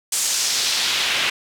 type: noise with band-pass filter sweep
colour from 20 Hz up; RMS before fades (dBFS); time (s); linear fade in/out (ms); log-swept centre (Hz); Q
pink; -21; 0.12-1.3; 5; 7900 to 2500; 1.5
effects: none